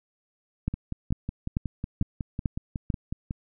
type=two click trains; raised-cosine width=5 ms; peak=-18 / -13 dBFS; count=15 / 6; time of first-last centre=0.74-3.309 / 0.68-2.902 s; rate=5.45 / 2.25 Hz; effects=none